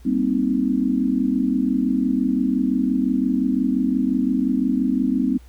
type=chord; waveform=sine; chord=C minor seventh; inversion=second; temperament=equal with one note detuned; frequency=196 / 235.8 / 261.6 / 311.1 Hz; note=G3 / Bb3 / C4 / Eb4; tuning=0 / +20 / 0 / 0 cents; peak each=-25 / -23 / -20 / -26 dBFS; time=0.05-5.38 s; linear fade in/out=10 ms; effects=added 60 Hz sine -42 dBFS peak until 5.48 s + pink hiss -56 dBFS RMS until 5.48 s